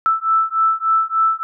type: beating tone pair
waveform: sine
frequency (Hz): 1318.5 / 1321.9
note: E6 / E6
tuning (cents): 0 / +4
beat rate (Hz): 3.4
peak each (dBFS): -17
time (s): 0.06-1.43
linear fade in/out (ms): 0
effects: none